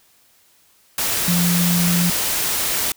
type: tone in noise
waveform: sine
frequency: 174.61 Hz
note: F3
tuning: in tune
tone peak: -16 dBFS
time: 1.28-2.1 s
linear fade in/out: 2 ms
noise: white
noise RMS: -21 dBFS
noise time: 0.98-2.92 s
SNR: +2 dB
effects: white hiss -56 dBFS RMS until 2.96 s